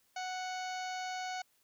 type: harmonic tone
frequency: 740 Hz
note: F#5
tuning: in tune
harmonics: 1 / 2 / 3 / 4 / 5 / 6 / 7 / 8 / 9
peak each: -38 / -45 / -47 / -51 / -54 / -50 / -57 / -54 / -53 dBFS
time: 0.16-1.42 s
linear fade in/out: 5 ms
effects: white hiss -72 dBFS RMS until 1.63 s